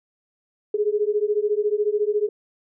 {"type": "beating tone pair", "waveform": "sine", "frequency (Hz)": [411.4, 425.4], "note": ["G#4", "G#4"], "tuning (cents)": [-16, 42], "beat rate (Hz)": 14, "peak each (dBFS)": -22, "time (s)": [0.74, 2.29], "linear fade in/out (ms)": 5, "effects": []}